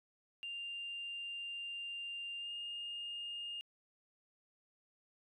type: tone with pitch glide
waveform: sine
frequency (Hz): 2794 to 2830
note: F7 to F7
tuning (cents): 0 to +22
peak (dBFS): -40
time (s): 0.43-3.61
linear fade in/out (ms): 0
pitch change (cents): +22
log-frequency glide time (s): 2.38-2.51
effects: tanh soft clip ceiling -36 dBFS